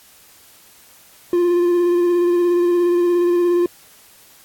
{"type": "tone with vibrato", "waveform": "triangle", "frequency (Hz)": 350, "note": "F4", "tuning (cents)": 4, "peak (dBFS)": -11, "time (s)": [1.33, 3.66], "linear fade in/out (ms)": 2, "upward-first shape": "square", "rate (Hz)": 17, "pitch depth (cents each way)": 16, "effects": ["white hiss -48 dBFS RMS until 4.44 s", "AAC 64 kbps"]}